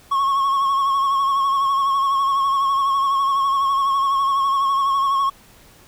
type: tone with vibrato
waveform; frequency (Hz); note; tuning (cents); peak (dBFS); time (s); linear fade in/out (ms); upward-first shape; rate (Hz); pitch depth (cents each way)
triangle; 1096; C#6; -20; -14; 0.11-5.3; 10; sine; 12; 38
effects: pink hiss -49 dBFS RMS until 5.87 s